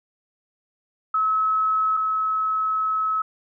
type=tone pair in turn; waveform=sine; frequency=1290 / 1290 Hz; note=E6 / E6; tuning=-38 / -38 cents; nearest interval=unison; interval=0 cents; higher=neither; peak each=-18 / -20 dBFS; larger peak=first; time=1.14-1.97 / 1.97-3.22 s; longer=second; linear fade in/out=5 ms; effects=none